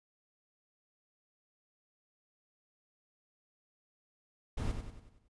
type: noise with echo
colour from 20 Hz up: brown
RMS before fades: -34 dBFS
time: 4.57-4.72 s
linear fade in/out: 10 ms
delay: 94 ms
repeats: 6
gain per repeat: -6 dB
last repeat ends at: 5.284 s
effects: resampled to 24000 Hz